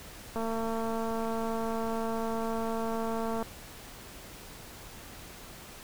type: click train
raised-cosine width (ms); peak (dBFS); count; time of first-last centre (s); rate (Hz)
1; -21; 694; 0.36-3.426; 226
effects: pink hiss -47 dBFS RMS until 5.83 s